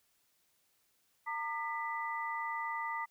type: tone cluster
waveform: sine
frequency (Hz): 915 / 1204 / 1983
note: A#5 / D6 / B6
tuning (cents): -32 / +43 / +7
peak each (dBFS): -38 / -40 / -40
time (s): 1.26-3.06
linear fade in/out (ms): 20
effects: white hiss -74 dBFS RMS until 3.1 s